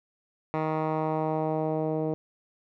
10% pulse tone with low-pass filter sweep, 156.8 Hz, D#3, 14 cents sharp, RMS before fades -28 dBFS, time 0.54-2.14 s, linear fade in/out 0 ms, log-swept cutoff 1500 to 490 Hz, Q 1.4, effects none

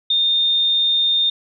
sine tone, 3641 Hz, A#7, 41 cents flat, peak -14 dBFS, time 0.1-1.3 s, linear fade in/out 5 ms, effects none

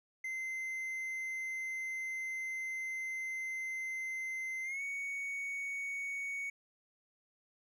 triangle tone with pitch glide, 2070 to 2231 Hz, C7 to C#7, -19 to +11 cents, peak -35 dBFS, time 0.24-6.5 s, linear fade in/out 5 ms, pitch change +130 cents, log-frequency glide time 4.63-4.82 s, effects none

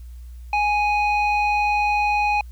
square tone with low-pass filter, 831 Hz, G#5, 1 cent sharp, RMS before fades -20 dBFS, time 0.53-2.41 s, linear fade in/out 2 ms, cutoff 2500 Hz, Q 2, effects added 60 Hz sine -35 dBFS peak until 2.51 s + white hiss -60 dBFS RMS until 2.51 s

